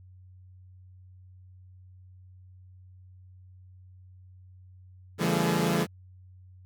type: tone cluster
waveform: sawtooth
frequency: 144.4 / 170.4 / 201.5 / 228.1 / 426.8 Hz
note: D3 / F3 / G3 / A#3 / G#4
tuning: -29 / -42 / +48 / -37 / +47 cents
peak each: -28 / -23 / -27 / -28 / -29 dBFS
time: 5.18-5.87 s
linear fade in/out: 50 ms
effects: added 92 Hz sine -49 dBFS peak until 6.65 s